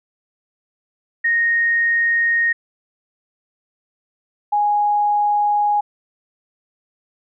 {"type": "tone pair in turn", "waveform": "sine", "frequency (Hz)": [1860, 828.5], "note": ["A#6", "G#5"], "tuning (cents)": [-4, -4], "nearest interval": "octave + major second", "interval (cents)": 1400, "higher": "first", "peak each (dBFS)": -14, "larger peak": "neither", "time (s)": [[1.24, 2.53], [4.52, 5.81]], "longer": "neither", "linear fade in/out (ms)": 10, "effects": []}